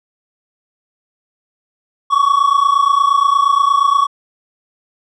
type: tone pair together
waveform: triangle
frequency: 1108.7 / 1137.2 Hz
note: C#6 / C#6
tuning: 0 / +44 cents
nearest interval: unison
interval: 44 cents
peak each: -11 dBFS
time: 2.1-4.07 s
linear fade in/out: 20 ms
effects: resampled to 22050 Hz